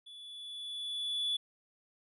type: tone with level ramp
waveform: triangle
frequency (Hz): 3440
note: A7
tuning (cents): -40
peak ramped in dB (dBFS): -47 to -27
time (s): 0.06-1.37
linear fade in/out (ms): 10
effects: tanh soft clip ceiling -24 dBFS + resampled to 32000 Hz